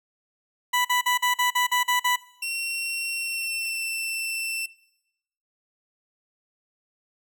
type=tone bursts; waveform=20% pulse; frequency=989 Hz; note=B5; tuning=2 cents sharp; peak=-15 dBFS; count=9; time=0.73-2.162 s; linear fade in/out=10 ms; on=120 ms; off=44 ms
type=tone with pitch glide; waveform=sawtooth; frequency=2726 to 2681 Hz; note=F7 to E7; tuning=-43 to +29 cents; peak=-24 dBFS; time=2.42-4.66 s; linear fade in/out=5 ms; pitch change=-28 cents; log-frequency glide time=3.14-3.84 s
effects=noise-tail reverb RT60 0.9 s tail -21 dB re dry